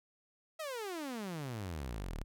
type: exponential sweep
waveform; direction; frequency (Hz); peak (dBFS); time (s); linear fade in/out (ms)
sawtooth; down; 657 to 32.7; -35; 0.59-2.24; 10
effects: none